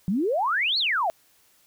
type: exponential two-way sweep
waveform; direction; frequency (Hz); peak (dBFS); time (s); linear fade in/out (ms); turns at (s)
sine; up then down; 170.7 to 4510 to 628; -21; 0.08-1.1; 0; 0.78
effects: white hiss -61 dBFS RMS until 1.66 s